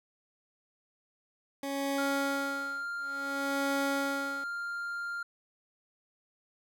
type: tone with tremolo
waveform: 20% pulse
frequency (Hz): 277.2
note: C#4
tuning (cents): 0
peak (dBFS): -24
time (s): 1.63-4.44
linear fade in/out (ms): 2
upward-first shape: sine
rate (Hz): 0.58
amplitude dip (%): 100
type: tone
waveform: triangle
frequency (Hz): 1396.9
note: F6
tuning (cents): 0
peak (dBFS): -32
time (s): 1.98-5.23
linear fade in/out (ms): 5
effects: none